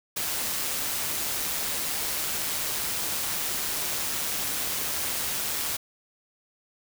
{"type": "noise with amplitude modulation", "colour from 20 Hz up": "white", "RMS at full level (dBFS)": -28, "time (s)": [0.16, 5.77], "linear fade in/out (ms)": 10, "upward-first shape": "sine", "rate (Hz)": 152, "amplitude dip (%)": 30, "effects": []}